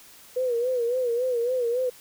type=tone with vibrato; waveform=sine; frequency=489.6 Hz; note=B4; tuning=15 cents flat; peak=-22 dBFS; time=0.36-1.9 s; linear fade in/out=10 ms; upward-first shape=sine; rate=3.6 Hz; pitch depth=92 cents each way; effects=white hiss -50 dBFS RMS until 2 s